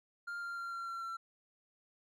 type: tone with pitch steps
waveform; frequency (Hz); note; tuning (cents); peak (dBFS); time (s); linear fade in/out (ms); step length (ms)
triangle; 1400 / 1390.3 / 1380.7 / 1371.2 / 1361.7 / 1352.3; F6 / F6 / F6 / F6 / F6 / E6; +4 / -8 / -20 / -32 / -44 / +44; -37; 0.27-1.17; 10; 150
effects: none